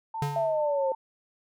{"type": "tone with tremolo", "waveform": "sine", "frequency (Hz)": 893, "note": "A5", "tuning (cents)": 25, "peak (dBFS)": -30, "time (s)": [0.14, 0.95], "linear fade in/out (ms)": 5, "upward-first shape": "triangle", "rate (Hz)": 4.5, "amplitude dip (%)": 40}
{"type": "tone with exponential decay", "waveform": "square", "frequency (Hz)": 143.2, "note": "D3", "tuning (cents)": -43, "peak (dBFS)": -25, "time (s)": [0.22, 0.65], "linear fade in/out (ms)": 2, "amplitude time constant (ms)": 92}
{"type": "exponential sweep", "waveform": "sine", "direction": "down", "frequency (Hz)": [680, 523.3], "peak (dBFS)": -24, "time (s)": [0.36, 0.92], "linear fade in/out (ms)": 2}
{"effects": []}